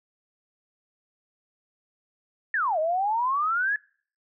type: exponential two-way sweep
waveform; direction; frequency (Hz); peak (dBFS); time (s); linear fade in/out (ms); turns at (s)
sine; down then up; 1864.7 to 610 to 1736; -22; 2.54-3.76; 2; 2.79
effects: noise-tail reverb RT60 0.5 s tail -26 dB re dry